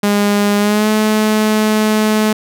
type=tone with pitch glide; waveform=sawtooth; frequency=204.6 to 215.1 Hz; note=G#3 to A3; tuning=-26 to -39 cents; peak=-7 dBFS; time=0.03-2.33 s; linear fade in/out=5 ms; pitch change=+87 cents; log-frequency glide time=0.58-0.89 s; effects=none